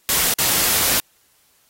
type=noise with dropouts; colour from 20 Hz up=white; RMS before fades=-18 dBFS; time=0.09-1 s; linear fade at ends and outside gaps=0 ms; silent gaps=0.338-0.387 s; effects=white hiss -59 dBFS RMS until 1.69 s + AAC 48 kbps